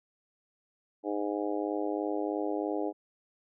harmonic tone, 103.1 Hz, G#2, 12 cents flat, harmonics 3 / 4 / 5 / 6 / 7 / 8, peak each -33 / -35 / -37 / -39 / -40 / -41 dBFS, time 1.03-2.93 s, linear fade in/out 50 ms, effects none

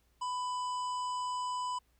harmonic tone, 997 Hz, B5, 16 cents sharp, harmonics 1 / 3 / 5 / 7 / 8, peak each -33 / -47 / -51 / -55 / -52 dBFS, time 0.21-1.79 s, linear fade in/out 10 ms, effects added 60 Hz sine -70 dBFS peak until 1.99 s + pink hiss -74 dBFS RMS until 1.99 s

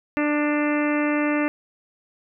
harmonic tone with a mistuned harmonic, 296.4 Hz, D4, 16 cents sharp, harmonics 1 / 2 / 3 / 4 / 5 / 6 / 7 / 8 / 9, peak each -21 / -27 / -34 / -32 / -34 / -32 / -32 / -37 / -35 dBFS, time 0.17-1.48 s, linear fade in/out 0 ms, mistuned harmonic 5, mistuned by -20 cents, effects none

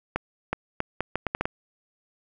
accelerating click train, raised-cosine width 0.5 ms, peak -10 dBFS, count 9, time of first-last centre 0.16-1.455 s, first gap 370 ms, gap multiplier 0.74, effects none

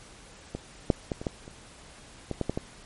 clicks, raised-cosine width 2 ms, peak -19 / -6 / -15 / -23 / -14 / -29 / -17 / -13 / -13 / -15 dBFS, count 10, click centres 0.55 / 0.902 / 1.118 / 1.215 / 1.268 / 1.479 / 2.313 / 2.413 / 2.496 / 2.575 s, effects pink hiss -50 dBFS RMS until 2.85 s + MP3 48 kbps

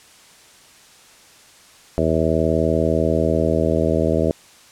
harmonic tone, 80.3 Hz, E2, 45 cents flat, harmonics 1 / 2 / 3 / 4 / 5 / 6 / 7 / 8, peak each -24 / -24 / -24 / -24 / -24 / -24 / -24 / -24 dBFS, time 1.98-4.31 s, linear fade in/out 0 ms, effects white hiss -48 dBFS RMS until 4.71 s + low-pass 9000 Hz 12 dB/octave

